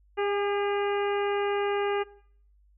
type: harmonic tone with a mistuned harmonic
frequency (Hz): 404.2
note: G#4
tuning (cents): -47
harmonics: 1 / 2 / 3 / 4 / 5 / 6 / 7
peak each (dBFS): -26 / -32 / -36 / -38 / -40 / -42 / -43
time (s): 0.17-2.04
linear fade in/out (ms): 20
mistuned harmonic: 2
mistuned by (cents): +21
effects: noise-tail reverb RT60 0.6 s tail -20 dB re dry + added 50 Hz sine -58 dBFS peak until 2.77 s